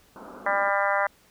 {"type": "band-pass noise", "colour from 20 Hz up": "pink", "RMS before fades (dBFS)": -43, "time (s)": [0.16, 0.69], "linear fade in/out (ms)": 0, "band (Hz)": [190, 1500], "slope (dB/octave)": 96}
{"type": "harmonic tone", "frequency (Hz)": 199.4, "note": "G3", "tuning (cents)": 30, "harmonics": [3, 4, 5, 6, 7, 8, 9, 10], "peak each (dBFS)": [-27, -28, -29, -30, -30, -31, -32, -32], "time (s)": [0.46, 1.07], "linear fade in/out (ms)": 5}
{"effects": ["pink hiss -59 dBFS RMS until 1.3 s"]}